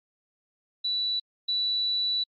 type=tone pair in turn; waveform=sine; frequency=3951 / 3951 Hz; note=B7 / B7; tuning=0 / 0 cents; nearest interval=unison; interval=0 cents; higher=neither; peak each=-25 / -24 dBFS; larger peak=second; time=0.84-1.2 / 1.48-2.24 s; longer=second; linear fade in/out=10 ms; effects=AAC 48 kbps